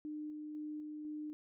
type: tone with tremolo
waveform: sine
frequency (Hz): 302.5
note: D#4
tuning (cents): -49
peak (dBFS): -40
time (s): 0.05-1.33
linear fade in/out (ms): 0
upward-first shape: square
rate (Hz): 2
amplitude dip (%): 25
effects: none